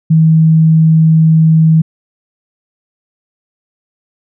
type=tone; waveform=sine; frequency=160 Hz; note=D#3; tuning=49 cents sharp; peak=-4 dBFS; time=0.1-1.82 s; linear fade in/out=10 ms; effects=none